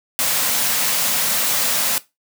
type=band-stop noise; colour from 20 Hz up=white; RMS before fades=-19 dBFS; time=0.19-1.98 s; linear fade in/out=0 ms; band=300 to 440 Hz; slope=96 dB/octave; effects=noise-tail reverb RT60 0.2 s tail -17 dB re dry + high-pass 150 Hz 12 dB/octave